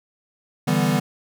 square chord, E minor seventh, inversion third, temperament equal, 146.83 / 164.81 / 196 / 246.9 Hz, D3 / E3 / G3 / B3, 0 / 0 / 0 / 0 cents, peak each -24 dBFS, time 0.67-1 s, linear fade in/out 10 ms, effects none

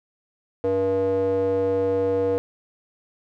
square tone with band-pass filter, 96 Hz, G2, 36 cents flat, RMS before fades -22 dBFS, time 0.64-2.38 s, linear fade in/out 0 ms, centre 480 Hz, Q 4.6, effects none

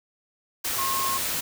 sine tone in noise, 1076 Hz, C6, 48 cents sharp, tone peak -26 dBFS, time 0.78-1.18 s, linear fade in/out 10 ms, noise white, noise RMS -28 dBFS, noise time 0.64-1.41 s, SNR -1 dB, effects none

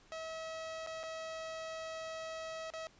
sawtooth tone with dropouts, 644 Hz, E5, 41 cents flat, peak -37 dBFS, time 0.12-2.87 s, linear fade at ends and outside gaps 0 ms, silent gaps 0.864-0.872 / 1.032-1.036 / 2.702-2.737 s, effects pink hiss -64 dBFS RMS until 2.99 s + resampled to 16000 Hz

